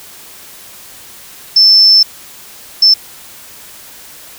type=tone bursts at uneven times; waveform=sine; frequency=5300 Hz; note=E8; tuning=9 cents sharp; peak=-3 dBFS; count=2; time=1.56-2.03 / 2.82-2.94 s; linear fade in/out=5 ms; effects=white hiss -35 dBFS RMS until 4.38 s